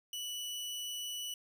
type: tone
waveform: sawtooth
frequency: 2958 Hz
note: F#7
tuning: 1 cent flat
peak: -35 dBFS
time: 0.13-1.34 s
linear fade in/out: 2 ms
effects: none

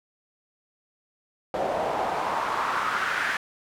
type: noise with band-pass filter sweep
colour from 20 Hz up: pink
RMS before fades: -27 dBFS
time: 1.54-3.37 s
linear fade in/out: 2 ms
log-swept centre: 590 to 1700 Hz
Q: 2.9
effects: none

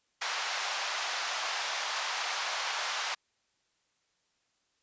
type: band-pass noise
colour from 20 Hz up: pink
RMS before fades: -34 dBFS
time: 0.21-3.15 s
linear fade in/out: 10 ms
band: 750 to 6400 Hz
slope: 24 dB/octave
effects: white hiss -75 dBFS RMS until 4.82 s + resampled to 16000 Hz

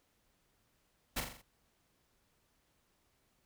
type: noise with echo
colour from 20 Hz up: pink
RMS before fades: -35 dBFS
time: 1.16-1.21 s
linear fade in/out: 10 ms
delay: 42 ms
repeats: 5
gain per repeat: -5 dB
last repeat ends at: 1.42 s
effects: pink hiss -75 dBFS RMS until 3.45 s

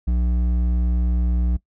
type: tone with hard clipping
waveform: triangle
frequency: 60.3 Hz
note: B1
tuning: 41 cents flat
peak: -19 dBFS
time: 0.07-1.57 s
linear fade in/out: 10 ms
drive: 12 dB
effects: noise-tail reverb RT60 0.1 s tail -20 dB re dry

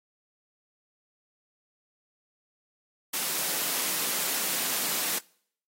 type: high-pass noise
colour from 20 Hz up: white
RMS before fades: -29 dBFS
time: 3.13-5.19 s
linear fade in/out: 10 ms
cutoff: 150 Hz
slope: 48 dB/octave
effects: noise-tail reverb RT60 0.6 s tail -24 dB re dry + AAC 48 kbps

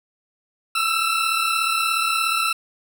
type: tone pair together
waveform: 20% pulse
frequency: 1312 / 1348.9 Hz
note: E6 / E6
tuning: -9 / +39 cents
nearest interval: unison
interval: 48 cents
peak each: -17 dBFS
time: 0.75-2.53 s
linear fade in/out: 5 ms
effects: none

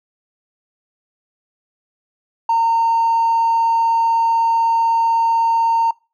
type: tone with hard clipping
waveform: sine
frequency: 916 Hz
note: A#5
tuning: 31 cents flat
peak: -13 dBFS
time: 2.49-5.91 s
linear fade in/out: 5 ms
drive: 1 dB
effects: noise-tail reverb RT60 0.3 s tail -24 dB re dry

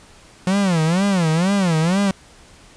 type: tone with vibrato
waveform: 45% pulse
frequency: 178.2 Hz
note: F3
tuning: 35 cents sharp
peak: -15 dBFS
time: 0.47-2.11 s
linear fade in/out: 2 ms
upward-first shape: sine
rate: 2.1 Hz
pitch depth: 220 cents each way
effects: pink hiss -47 dBFS RMS until 2.76 s + resampled to 22050 Hz

